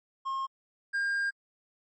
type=tone pair in turn; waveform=triangle; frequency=1073 / 1607.7 Hz; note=C6 / G6; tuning=+43 / +43 cents; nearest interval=perfect fifth; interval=700 cents; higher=second; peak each=-28 / -25 dBFS; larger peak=second; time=0.25-0.47 / 0.93-1.31 s; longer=second; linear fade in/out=20 ms; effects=MP3 32 kbps